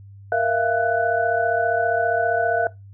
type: tone cluster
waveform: sine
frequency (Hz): 466.4 / 658 / 693 / 1491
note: A#4 / E5 / F5 / F#6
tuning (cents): +1 / -3 / -14 / +13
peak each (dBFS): -25 / -22 / -21 / -24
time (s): 0.32-2.67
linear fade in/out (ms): 2
effects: noise-tail reverb RT60 0.2 s tail -20 dB re dry + added 99 Hz sine -40 dBFS peak until 2.93 s